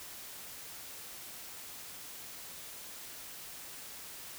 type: silence
effects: white hiss -47 dBFS RMS until 4.38 s